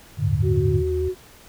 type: chord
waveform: sine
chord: G suspended second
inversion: none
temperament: equal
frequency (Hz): 98 / 110 / 146.83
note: G2 / A2 / D3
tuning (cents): 0 / 0 / 0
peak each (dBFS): -23 / -23 / -23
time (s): 0.17-0.84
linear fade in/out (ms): 50
type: tone with pitch glide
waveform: sine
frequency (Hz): 81.5 to 79.5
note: E2 to D#2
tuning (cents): -19 to +38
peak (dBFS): -24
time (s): 0.27-1.09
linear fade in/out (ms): 10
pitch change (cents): -43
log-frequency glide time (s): 0.6-0.72
type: tone with vibrato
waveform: sine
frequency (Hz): 370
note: F#4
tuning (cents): 0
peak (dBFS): -22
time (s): 0.42-1.15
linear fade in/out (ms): 50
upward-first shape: square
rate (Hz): 5.1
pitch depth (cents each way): 11
effects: pink hiss -48 dBFS RMS until 1.48 s